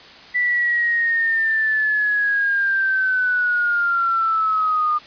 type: linear sweep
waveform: sine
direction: down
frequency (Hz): 1975.5 to 1212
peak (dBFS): -16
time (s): 0.34-4.99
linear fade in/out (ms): 20
effects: white hiss -42 dBFS RMS until 5.06 s + resampled to 11025 Hz